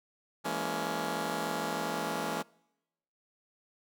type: chord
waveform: 10% pulse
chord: A# half-diminished seventh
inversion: second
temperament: just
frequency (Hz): 167.82 / 209.8 / 233.1 / 279.7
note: E3 / G#3 / A#3 / C#4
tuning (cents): +31 / +18 / 0 / +16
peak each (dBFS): -30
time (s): 0.44-2.43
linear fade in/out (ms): 20
effects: noise-tail reverb RT60 0.9 s tail -25 dB re dry